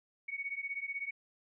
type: beating tone pair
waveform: sine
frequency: 2224 / 2240 Hz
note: C#7 / C#7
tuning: +5 / +18 cents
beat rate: 16 Hz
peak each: -39 / -40 dBFS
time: 0.28-1.11 s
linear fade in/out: 10 ms
effects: none